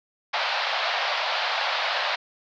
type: band-pass noise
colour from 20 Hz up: pink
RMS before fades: -26 dBFS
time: 0.33-2.16 s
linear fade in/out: 10 ms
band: 590 to 4700 Hz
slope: 48 dB/octave
effects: none